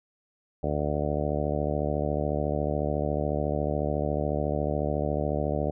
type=harmonic tone; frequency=74 Hz; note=D2; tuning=14 cents sharp; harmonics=1 / 2 / 3 / 4 / 5 / 6 / 7 / 8 / 9 / 10; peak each=-32 / -32 / -35 / -35 / -37 / -34 / -36 / -32 / -37 / -38 dBFS; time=0.63-5.71 s; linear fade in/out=5 ms; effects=none